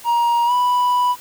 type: tone with pitch glide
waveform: triangle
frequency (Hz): 944 to 986.4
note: A#5 to B5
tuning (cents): +22 to -2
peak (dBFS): -12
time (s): 0.04-1.16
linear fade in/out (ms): 50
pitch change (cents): +76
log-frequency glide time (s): 0.46-0.52
effects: white hiss -41 dBFS RMS until 1.2 s